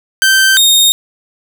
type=tone pair in turn; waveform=sawtooth; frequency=1555 / 3698 Hz; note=G6 / A#7; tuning=-14 / -15 cents; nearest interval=octave + minor third; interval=1499 cents; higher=second; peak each=-3 dBFS; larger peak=neither; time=0.22-0.57 / 0.57-0.92 s; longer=neither; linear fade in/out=0 ms; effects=none